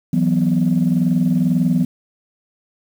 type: chord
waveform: sine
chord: E suspended second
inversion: none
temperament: equal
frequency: 164.81 / 185 / 246.9 Hz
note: E3 / F#3 / B3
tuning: 0 / 0 / 0 cents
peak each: -17 dBFS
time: 0.13-1.85 s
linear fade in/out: 5 ms
effects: tanh soft clip ceiling -7 dBFS + 7-bit